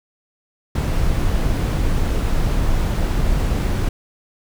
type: noise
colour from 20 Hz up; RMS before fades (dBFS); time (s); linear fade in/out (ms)
brown; -18; 0.75-3.89; 5
effects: none